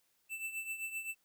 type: tone with tremolo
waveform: square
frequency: 2655 Hz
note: E7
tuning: 12 cents sharp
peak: -36 dBFS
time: 0.29-1.15 s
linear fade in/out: 50 ms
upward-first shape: triangle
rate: 7.7 Hz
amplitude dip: 75%
effects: white hiss -75 dBFS RMS until 1.24 s